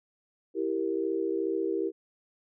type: chord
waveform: sine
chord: E diminished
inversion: none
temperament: equal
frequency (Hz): 329.6 / 392 / 466.2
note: E4 / G4 / Bb4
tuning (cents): 0 / 0 / 0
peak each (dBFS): -31 / -30 / -33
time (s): 0.54-1.92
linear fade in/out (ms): 50
effects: none